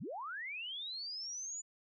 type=linear sweep; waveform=sine; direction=up; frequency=87.31 to 7040 Hz; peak=-40 dBFS; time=0-1.62 s; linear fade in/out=20 ms; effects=none